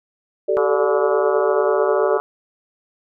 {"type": "chord", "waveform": "sine", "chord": "G suspended second", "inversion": "none", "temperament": "equal with one note detuned", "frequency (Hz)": [384.8, 440, 587.3], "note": ["G4", "A4", "D5"], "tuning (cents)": [-32, 0, 0], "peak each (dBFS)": -20, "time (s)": [0.48, 2.18], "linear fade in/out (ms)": 10}
{"type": "harmonic tone", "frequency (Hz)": 143.6, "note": "D3", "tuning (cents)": -39, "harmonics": [3, 4, 5, 6, 7, 8, 9, 10], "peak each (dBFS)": [-28, -32, -29, -30, -30, -28, -29, -33], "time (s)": [0.57, 2.2], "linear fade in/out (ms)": 0}
{"effects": []}